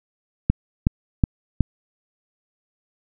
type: click train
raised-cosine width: 5 ms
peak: -3 dBFS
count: 4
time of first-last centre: 0.5-1.607 s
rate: 2.71 Hz
effects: none